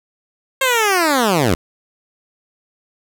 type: linear sweep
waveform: 10% pulse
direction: down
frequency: 541 to 74 Hz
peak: -5 dBFS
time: 0.61-1.55 s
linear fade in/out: 5 ms
effects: none